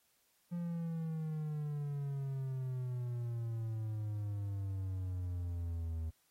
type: exponential sweep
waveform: triangle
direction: down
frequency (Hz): 174.61 to 79.7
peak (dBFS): -34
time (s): 0.51-6.11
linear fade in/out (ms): 20
effects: white hiss -74 dBFS RMS until 6.3 s + AAC 48 kbps